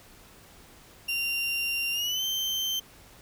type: tone with pitch glide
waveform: 35% pulse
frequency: 2772 to 3111 Hz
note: F7 to G7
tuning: -14 to -14 cents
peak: -25 dBFS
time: 1.08-2.8 s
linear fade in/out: 10 ms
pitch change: +200 cents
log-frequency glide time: 1.92-2.24 s
effects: pink hiss -53 dBFS RMS until 3.21 s